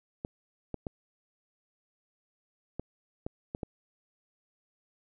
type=clicks; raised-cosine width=2 ms; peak=-21 dBFS; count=7; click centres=0.249 / 0.743 / 0.868 / 2.796 / 3.265 / 3.549 / 3.632 s; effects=none